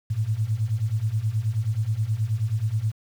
sine beating tone pair, 103.83 / 113.23 Hz, G#2 / A#2, 0 / -50 cents, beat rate 9.4 Hz, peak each -26 / -24 dBFS, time 0.1-2.92 s, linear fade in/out 10 ms, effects 8-bit

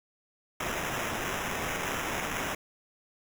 violet noise with sample-and-hold, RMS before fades -33 dBFS, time 0.6-2.55 s, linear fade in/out 5 ms, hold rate 4410 Hz, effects none

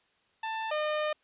sawtooth tone pair in turn, 887 / 607.8 Hz, A5 / D#5, +14 / -41 cents, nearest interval perfect fifth, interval 655 cents, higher first, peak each -28 / -24 dBFS, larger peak second, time 0.43-0.71 / 0.71-1.13 s, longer second, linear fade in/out 5 ms, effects white hiss -69 dBFS RMS until 1.23 s + resampled to 8000 Hz

